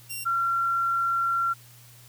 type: tone pair in turn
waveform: 5% pulse / sine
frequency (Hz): 2759 / 1368.4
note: F7 / F6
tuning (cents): -22 / -36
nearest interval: octave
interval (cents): 1214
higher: first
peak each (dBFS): -23 / -22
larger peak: second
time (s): 0.09-0.25 / 0.25-1.54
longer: second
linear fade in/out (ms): 20
effects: added 120 Hz sine -51 dBFS peak until 2.08 s + white hiss -53 dBFS RMS until 2.08 s